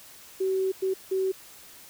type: tone bursts at uneven times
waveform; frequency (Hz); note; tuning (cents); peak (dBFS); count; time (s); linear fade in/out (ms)
sine; 380; F#4; +46; -23; 3; 0.4-0.72 / 0.82-0.94 / 1.11-1.32; 10
effects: white hiss -49 dBFS RMS until 1.89 s